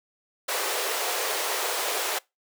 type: high-pass noise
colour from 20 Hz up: pink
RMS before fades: -28 dBFS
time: 0.48-2.19 s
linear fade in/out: 10 ms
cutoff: 390 Hz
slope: 48 dB/octave
effects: noise-tail reverb RT60 0.2 s tail -23 dB re dry